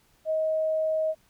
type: tone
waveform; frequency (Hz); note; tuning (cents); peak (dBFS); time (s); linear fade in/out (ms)
sine; 631; D#5; +24; -23; 0.25-1.15; 50
effects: pink hiss -64 dBFS RMS until 1.29 s